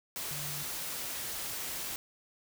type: tone in noise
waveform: sine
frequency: 146.83 Hz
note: D3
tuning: in tune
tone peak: -43 dBFS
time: 0.31-0.63 s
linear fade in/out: 0 ms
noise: white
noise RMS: -38 dBFS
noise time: 0.16-1.96 s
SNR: -8 dB
effects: none